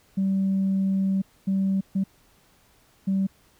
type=tone bursts at uneven times; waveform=sine; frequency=192.9 Hz; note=G3; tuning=28 cents flat; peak=-19 dBFS; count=4; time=0.17-1.22 / 1.47-1.81 / 1.95-2.04 / 3.07-3.27 s; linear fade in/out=10 ms; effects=tanh soft clip ceiling -17 dBFS + pink hiss -60 dBFS RMS until 3.59 s